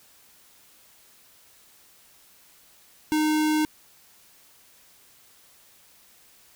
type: tone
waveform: square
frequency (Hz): 307.5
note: D#4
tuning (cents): -20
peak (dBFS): -21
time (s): 3.12-3.65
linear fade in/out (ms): 0
effects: white hiss -56 dBFS RMS until 6.55 s